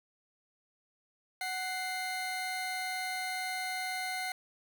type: tone pair together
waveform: 30% pulse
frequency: 744.1 / 2093 Hz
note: F#5 / C7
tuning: +10 / 0 cents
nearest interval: octave + tritone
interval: 1790 cents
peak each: -34 / -34 dBFS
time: 1.41-4.32 s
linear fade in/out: 2 ms
effects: none